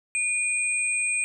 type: tone pair together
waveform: sine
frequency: 2444 / 8221 Hz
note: D#7 / C9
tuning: -32 / -32 cents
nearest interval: octave + major sixth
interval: 2100 cents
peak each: -24 / -28 dBFS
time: 0.15-1.24 s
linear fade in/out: 0 ms
effects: none